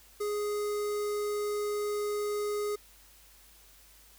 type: tone with notch filter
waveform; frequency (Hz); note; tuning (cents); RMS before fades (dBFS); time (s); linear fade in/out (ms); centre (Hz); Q
square; 415.3; G#4; 0; -32; 0.2-2.76; 10; 2800; 1.1
effects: added 50 Hz sine -61 dBFS peak until 4.18 s + white hiss -58 dBFS RMS until 4.18 s